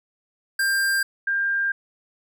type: tone pair in turn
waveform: square / sine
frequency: 1591 / 1597.2 Hz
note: G6 / G6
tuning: +25 / +32 cents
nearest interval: unison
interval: 7 cents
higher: second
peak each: -20 dBFS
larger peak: neither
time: 0.59-1.03 / 1.27-1.72 s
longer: second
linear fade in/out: 5 ms
effects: none